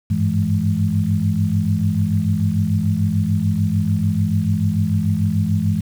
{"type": "tone cluster", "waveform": "sine", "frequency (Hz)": [96.6, 103.4, 165.3, 209.4], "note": ["G2", "G#2", "E3", "G#3"], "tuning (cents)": [-25, -7, 5, 15], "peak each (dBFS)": -21, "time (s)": [0.1, 5.81], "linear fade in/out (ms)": 10, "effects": ["7-bit"]}